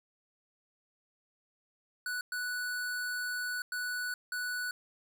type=tone bursts at uneven times; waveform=square; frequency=1480 Hz; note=F#6; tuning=in tune; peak=-34 dBFS; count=4; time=2.06-2.21 / 2.32-3.62 / 3.72-4.14 / 4.32-4.71 s; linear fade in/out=2 ms; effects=none